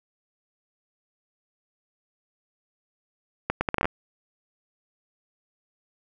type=accelerating click train; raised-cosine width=0.5 ms; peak=-8 dBFS; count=9; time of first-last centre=3.5-3.855 s; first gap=110 ms; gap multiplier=0.71; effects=none